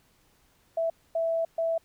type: tone bursts at uneven times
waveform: sine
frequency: 659.3 Hz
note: E5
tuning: in tune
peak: -24 dBFS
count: 3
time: 0.77-0.9 / 1.15-1.45 / 1.58-1.78 s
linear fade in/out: 5 ms
effects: pink hiss -65 dBFS RMS until 1.84 s